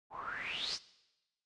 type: noise with low-pass filter sweep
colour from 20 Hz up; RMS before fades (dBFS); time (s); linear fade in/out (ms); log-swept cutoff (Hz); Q
white; -40; 0.1-0.79; 50; 820 to 5700; 8.6
effects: noise-tail reverb RT60 1.0 s tail -19 dB re dry + resampled to 22050 Hz